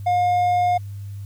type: tone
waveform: triangle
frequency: 714 Hz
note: F5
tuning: 38 cents sharp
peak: -14 dBFS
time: 0.06-0.78 s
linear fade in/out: 10 ms
effects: added 100 Hz sine -30 dBFS peak until 1.25 s + white hiss -56 dBFS RMS until 1.25 s